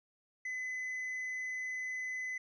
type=tone with tanh clipping; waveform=sine; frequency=2019 Hz; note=B6; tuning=38 cents sharp; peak=-37 dBFS; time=0.45-2.38 s; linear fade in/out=5 ms; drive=3 dB; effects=none